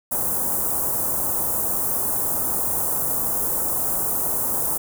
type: band-stop noise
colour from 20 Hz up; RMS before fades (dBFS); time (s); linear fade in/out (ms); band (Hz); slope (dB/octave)
white; -23; 0.11-4.78; 10; 1100 to 8800; 24
effects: none